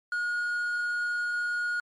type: tone with quantisation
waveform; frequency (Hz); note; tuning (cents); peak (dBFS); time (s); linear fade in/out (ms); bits
triangle; 1441; F#6; -46; -25; 0.12-1.8; 2; 9
effects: MP3 48 kbps